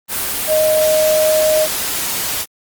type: tone in noise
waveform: sine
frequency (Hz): 621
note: D#5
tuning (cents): -3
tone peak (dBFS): -11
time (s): 0.47-1.68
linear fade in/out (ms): 50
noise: white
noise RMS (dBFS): -20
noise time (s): 0.08-2.46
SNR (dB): +6
effects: Opus 24 kbps